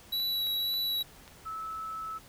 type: tone with vibrato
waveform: square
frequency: 3917 Hz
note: B7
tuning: 15 cents flat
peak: -29 dBFS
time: 0.12-1.03 s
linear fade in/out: 10 ms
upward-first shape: triangle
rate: 1.9 Hz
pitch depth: 16 cents each way
type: click train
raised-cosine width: 0.2 ms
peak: -32 dBFS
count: 5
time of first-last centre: 0.2-1.278 s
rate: 3.71 Hz
type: tone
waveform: sine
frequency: 1305 Hz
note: E6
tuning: 18 cents flat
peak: -35 dBFS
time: 1.45-2.19 s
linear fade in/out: 20 ms
effects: pink hiss -54 dBFS RMS until 2.28 s